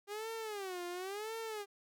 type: tone with vibrato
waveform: sawtooth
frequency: 398.5 Hz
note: G4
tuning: 28 cents sharp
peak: -36 dBFS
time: 0.07-1.66 s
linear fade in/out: 50 ms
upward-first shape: sine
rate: 0.95 Hz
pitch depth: 220 cents each way
effects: none